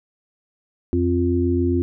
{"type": "harmonic tone", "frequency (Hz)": 87.31, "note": "F2", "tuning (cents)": 0, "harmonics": [1, 3, 4], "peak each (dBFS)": [-21, -21, -21], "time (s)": [0.93, 1.82], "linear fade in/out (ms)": 0, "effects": []}